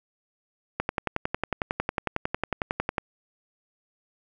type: click train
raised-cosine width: 0.5 ms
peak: -10 dBFS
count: 25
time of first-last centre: 0.8-2.982 s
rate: 11 Hz
effects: none